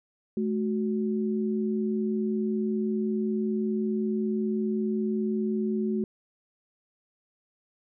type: tone pair together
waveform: sine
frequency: 215.3 / 370 Hz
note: A3 / F#4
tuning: -37 / 0 cents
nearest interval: major sixth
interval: 937 cents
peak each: -26 / -30 dBFS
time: 0.37-6.04 s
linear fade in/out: 2 ms
effects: none